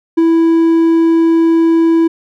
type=tone with ADSR envelope; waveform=triangle; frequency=329.6 Hz; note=E4; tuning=in tune; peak=-3 dBFS; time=0.17-2.08 s; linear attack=13 ms; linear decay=16 ms; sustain=-2 dB; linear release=12 ms; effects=none